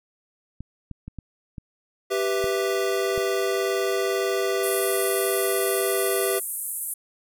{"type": "clicks", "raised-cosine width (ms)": 5, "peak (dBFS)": -23, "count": 7, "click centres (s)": [0.606, 0.913, 1.08, 1.187, 1.582, 2.442, 3.178]}
{"type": "chord", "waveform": "square", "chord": "E minor", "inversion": "first", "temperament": "equal", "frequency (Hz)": [392, 493.9, 659.3], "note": ["G4", "B4", "E5"], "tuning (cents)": [0, 0, 0], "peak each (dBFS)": [-25, -29, -30], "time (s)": [2.1, 6.4], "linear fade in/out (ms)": 20}
{"type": "band-pass noise", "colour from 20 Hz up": "pink", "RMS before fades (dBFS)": -31, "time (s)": [4.63, 6.94], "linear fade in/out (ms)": 5, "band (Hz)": [9000, 13000], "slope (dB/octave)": 48}
{"effects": []}